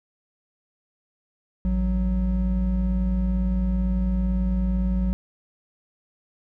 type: tone pair together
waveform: triangle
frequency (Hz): 55.7 / 185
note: A1 / F#3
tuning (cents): +22 / 0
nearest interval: octave + major sixth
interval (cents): 2078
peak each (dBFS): -20 / -22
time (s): 1.65-5.13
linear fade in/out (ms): 0
effects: none

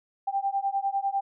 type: beating tone pair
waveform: sine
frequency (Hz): 784 / 794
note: G5 / G5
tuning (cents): 0 / +22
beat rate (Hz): 10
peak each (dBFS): -28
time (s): 0.27-1.21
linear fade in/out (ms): 10
effects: none

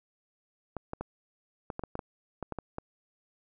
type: clicks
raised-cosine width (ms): 1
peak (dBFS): -21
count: 12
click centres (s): 0.767 / 0.934 / 1.01 / 1.702 / 1.794 / 1.837 / 1.954 / 1.992 / 2.427 / 2.523 / 2.587 / 2.784
effects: none

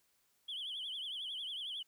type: tone with vibrato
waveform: sine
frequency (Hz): 3200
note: G7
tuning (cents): +35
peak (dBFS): -38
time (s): 0.48-1.83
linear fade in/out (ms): 10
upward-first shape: triangle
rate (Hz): 11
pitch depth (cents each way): 160
effects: tanh soft clip ceiling -36 dBFS + white hiss -75 dBFS RMS until 1.87 s

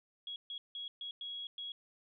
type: tone bursts at uneven times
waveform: sine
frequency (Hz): 3322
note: G#7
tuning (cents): 0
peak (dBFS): -40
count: 6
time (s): 0.27-0.36 / 0.5-0.58 / 0.75-0.88 / 1.01-1.11 / 1.21-1.47 / 1.58-1.72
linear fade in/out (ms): 2
effects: none

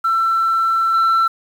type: tone with level steps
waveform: sine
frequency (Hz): 1341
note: E6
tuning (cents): +29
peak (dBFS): -12 / -9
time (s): 0.04-1.28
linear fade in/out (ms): 10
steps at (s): 0.94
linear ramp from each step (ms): 2
effects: tanh soft clip ceiling -11 dBFS + 7-bit

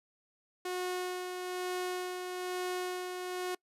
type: tone with tremolo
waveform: sawtooth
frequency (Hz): 363.6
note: F#4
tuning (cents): -30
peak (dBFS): -29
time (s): 0.65-3.55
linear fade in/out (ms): 5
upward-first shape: sine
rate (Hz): 1.1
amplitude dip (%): 40
effects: noise-tail reverb RT60 0.1 s tail -25 dB re dry + resampled to 32000 Hz

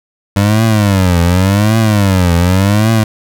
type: tone with vibrato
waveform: 25% pulse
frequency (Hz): 98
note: G2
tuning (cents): 0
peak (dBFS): -4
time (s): 0.36-3.04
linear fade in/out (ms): 5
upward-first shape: triangle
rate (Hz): 0.88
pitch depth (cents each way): 260
effects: none

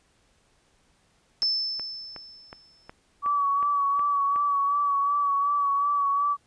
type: tone with exponential decay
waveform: sine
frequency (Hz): 5274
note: E8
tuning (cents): 0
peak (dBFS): -20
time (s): 1.42-2.9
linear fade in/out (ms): 0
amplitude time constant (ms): 320
type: click train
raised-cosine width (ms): 0.5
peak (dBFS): -25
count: 9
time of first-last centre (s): 1.43-4.36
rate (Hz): 2.73
type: tone with vibrato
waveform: sine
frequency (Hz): 1138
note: C#6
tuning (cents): +45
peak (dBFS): -21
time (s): 3.22-6.37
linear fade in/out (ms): 50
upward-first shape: sine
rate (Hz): 2.7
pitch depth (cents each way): 32
effects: pink hiss -65 dBFS RMS until 6.46 s + resampled to 22050 Hz

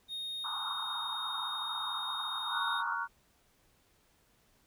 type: tone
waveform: triangle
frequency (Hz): 3710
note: A#7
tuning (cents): -9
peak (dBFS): -35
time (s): 0.08-2.83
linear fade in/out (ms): 50
type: band-pass noise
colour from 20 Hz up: white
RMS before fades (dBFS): -40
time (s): 0.44-2.95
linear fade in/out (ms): 5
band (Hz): 840 to 1400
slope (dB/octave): 96
type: chord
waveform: sine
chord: Gb major seventh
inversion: first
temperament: equal with one note detuned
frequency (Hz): 932.3 / 1122.3 / 1396.9 / 1480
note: Bb5 / Db6 / F6 / Gb6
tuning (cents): 0 / +21 / 0 / 0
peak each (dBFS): -38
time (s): 2.49-3.08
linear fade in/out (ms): 50
effects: pink hiss -69 dBFS RMS until 4.66 s

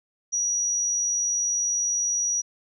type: tone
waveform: sine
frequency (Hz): 5800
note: F#8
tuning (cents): -35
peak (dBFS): -22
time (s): 0.32-2.42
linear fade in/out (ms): 20
effects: none

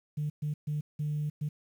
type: tone bursts at uneven times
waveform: sine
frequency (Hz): 149.9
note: D3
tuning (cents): +36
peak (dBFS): -28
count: 5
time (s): 0.17-0.3 / 0.42-0.54 / 0.67-0.81 / 0.99-1.3 / 1.41-1.49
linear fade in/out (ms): 10
effects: tanh soft clip ceiling -25 dBFS + 10-bit

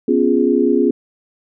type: chord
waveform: sine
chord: C# dominant seventh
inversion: third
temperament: equal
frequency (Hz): 246.9 / 277.2 / 349.2 / 415.3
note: B3 / C#4 / E#4 / G#4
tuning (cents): 0 / 0 / 0 / 0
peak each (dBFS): -17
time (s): 0.08-0.91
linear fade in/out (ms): 5
effects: none

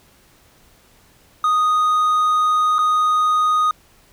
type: tone with dropouts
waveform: triangle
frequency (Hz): 1242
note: D#6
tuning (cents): -3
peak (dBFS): -12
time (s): 1.44-3.71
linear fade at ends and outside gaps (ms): 2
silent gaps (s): 2.784-2.789
effects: pink hiss -53 dBFS RMS until 4.12 s

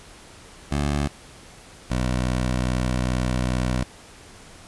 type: tone pair in turn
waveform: 15% pulse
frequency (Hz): 72 / 62.37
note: D2 / B1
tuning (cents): -34 / +18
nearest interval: major second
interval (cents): 248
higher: first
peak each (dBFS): -15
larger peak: neither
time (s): 0.71-1.08 / 1.9-3.84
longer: second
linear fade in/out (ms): 10
effects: pink hiss -46 dBFS RMS until 4.67 s + resampled to 24000 Hz

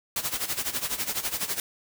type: noise with tremolo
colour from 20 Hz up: white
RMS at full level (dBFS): -27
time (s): 0.16-1.6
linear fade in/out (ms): 2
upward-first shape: sine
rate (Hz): 12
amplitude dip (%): 80
effects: none

